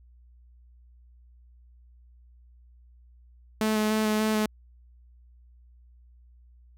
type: tone with vibrato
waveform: sawtooth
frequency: 215.6 Hz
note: A3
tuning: 35 cents flat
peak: -19 dBFS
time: 3.61-4.46 s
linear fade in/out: 2 ms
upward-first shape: square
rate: 3.4 Hz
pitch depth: 12 cents each way
effects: added 60 Hz sine -52 dBFS peak until 6.77 s